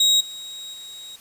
35% pulse tone with level steps, 3800 Hz, A#7, 33 cents sharp, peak -12 / -31 / -34 dBFS, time 0-1.16 s, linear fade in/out 5 ms, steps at 0.2 / 0.73 s, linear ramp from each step 10 ms, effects white hiss -49 dBFS RMS until 1.2 s + resampled to 32000 Hz

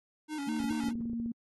square tone with vibrato, 293.7 Hz, D4, in tune, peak -35 dBFS, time 0.28-0.93 s, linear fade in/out 50 ms, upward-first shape square, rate 4.8 Hz, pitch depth 75 cents each way
sine tone with pitch glide, 228 to 232.9 Hz, A#3 to A#3, -38 to -1 cents, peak -32 dBFS, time 0.47-1.32 s, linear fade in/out 5 ms, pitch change +37 cents, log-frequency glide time 0.6-0.98 s
clicks, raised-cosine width 3 ms, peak -32 dBFS, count 12, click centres 0.603 / 0.64 / 0.709 / 0.837 / 0.886 / 0.955 / 1.008 / 1.056 / 1.098 / 1.133 / 1.2 / 1.26 s
effects AAC 32 kbps

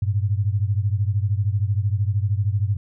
sine beating tone pair, 98 / 111 Hz, G2 / A2, 0 / +16 cents, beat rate 13 Hz, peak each -20 / -23 dBFS, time 0.02-2.77 s, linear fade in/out 5 ms, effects none

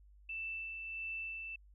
sine tone with tremolo, 2656 Hz, E7, 12 cents sharp, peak -38 dBFS, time 0.29-1.56 s, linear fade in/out 5 ms, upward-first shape sine, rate 1.5 Hz, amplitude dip 35%, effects added 50 Hz sine -58 dBFS peak until 1.74 s

